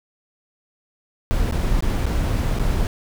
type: noise with dropouts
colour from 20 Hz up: brown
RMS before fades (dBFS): -20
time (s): 1.31-2.87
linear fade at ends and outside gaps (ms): 0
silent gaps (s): 1.511-1.523 / 1.806-1.824 / 2.057-2.065 / 2.588-2.596
effects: none